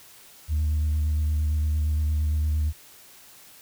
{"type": "tone with vibrato", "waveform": "sine", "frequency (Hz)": 76.3, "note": "D#2", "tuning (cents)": -33, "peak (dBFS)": -19, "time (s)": [0.48, 2.73], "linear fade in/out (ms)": 50, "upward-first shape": "square", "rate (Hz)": 8.7, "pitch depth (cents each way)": 19, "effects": ["tanh soft clip ceiling -19 dBFS", "white hiss -50 dBFS RMS until 3.61 s"]}